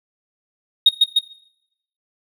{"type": "tone with echo", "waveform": "triangle", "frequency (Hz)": 3729, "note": "A#7", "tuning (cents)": 0, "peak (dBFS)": -3, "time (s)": [0.86, 0.89], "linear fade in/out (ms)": 5, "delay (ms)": 150, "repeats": 2, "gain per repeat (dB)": -3, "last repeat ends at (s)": 1.19, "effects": ["noise-tail reverb RT60 0.8 s tail -20 dB re dry", "tanh soft clip ceiling -4 dBFS"]}